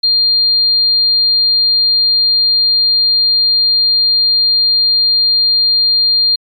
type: tone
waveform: sine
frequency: 4200 Hz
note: C8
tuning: 6 cents sharp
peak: -8 dBFS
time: 0.03-6.36 s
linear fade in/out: 10 ms
effects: MP3 96 kbps